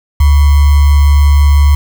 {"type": "tone with sample-and-hold", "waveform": "sine", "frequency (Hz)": 72, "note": "D2", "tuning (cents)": -34, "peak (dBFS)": -3, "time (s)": [0.2, 1.75], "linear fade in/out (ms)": 5, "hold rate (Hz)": 1050, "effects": []}